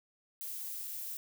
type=noise with dropouts; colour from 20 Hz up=violet; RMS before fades=-41 dBFS; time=0.41-1.17 s; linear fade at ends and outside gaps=0 ms; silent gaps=0.874-0.878 s; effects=none